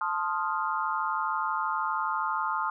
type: chord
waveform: sine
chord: F dominant seventh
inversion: first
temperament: equal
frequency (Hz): 880 / 1046.5 / 1244.5 / 1396.9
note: A5 / C6 / Eb6 / F6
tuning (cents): 0 / 0 / 0 / 0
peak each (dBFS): -32 / -32 / -31 / -34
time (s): 0.01-2.7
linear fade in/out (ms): 2
effects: none